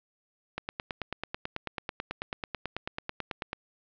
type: click train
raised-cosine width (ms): 0.3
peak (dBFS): -16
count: 28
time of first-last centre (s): 0.58-3.531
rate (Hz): 9.15
effects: low-pass 4000 Hz 12 dB/octave